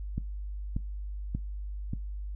click train, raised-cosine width 5 ms, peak -19 dBFS, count 4, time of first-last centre 0.18-1.934 s, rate 1.71 Hz, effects noise-tail reverb RT60 0.2 s tail -21 dB re dry + added 50 Hz sine -34 dBFS peak until 2.35 s

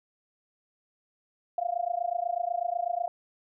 sine tone with amplitude modulation, 698.5 Hz, F5, in tune, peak -23 dBFS, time 1.58-3.08 s, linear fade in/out 2 ms, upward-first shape sine, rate 28.1 Hz, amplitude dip 95%, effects none

